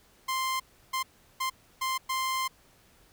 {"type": "tone bursts at uneven times", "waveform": "sawtooth", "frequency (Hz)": 1047, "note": "C6", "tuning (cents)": 1, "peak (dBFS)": -24, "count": 5, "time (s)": [[0.28, 0.6], [0.93, 1.03], [1.4, 1.5], [1.81, 1.98], [2.09, 2.48]], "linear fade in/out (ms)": 10, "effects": ["pink hiss -61 dBFS RMS until 3.12 s"]}